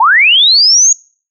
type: linear sweep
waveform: sine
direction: up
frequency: 830.6 to 6750 Hz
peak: -4 dBFS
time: 0-0.93 s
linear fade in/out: 5 ms
effects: noise-tail reverb RT60 0.4 s tail -24 dB re dry